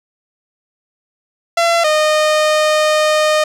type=tone pair in turn; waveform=sawtooth; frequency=678 / 613.9 Hz; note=E5 / D#5; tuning=+49 / -23 cents; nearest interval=major second; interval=172 cents; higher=first; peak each=-7 dBFS; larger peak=neither; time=1.57-1.84 / 1.84-3.44 s; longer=second; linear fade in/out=5 ms; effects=low-pass 8000 Hz 12 dB/octave + 8-bit